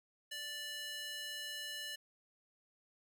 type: tone with high-pass filter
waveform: square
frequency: 587.3 Hz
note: D5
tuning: in tune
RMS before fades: -44 dBFS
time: 0.31-1.96 s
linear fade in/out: 10 ms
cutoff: 2400 Hz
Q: 1.8
effects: none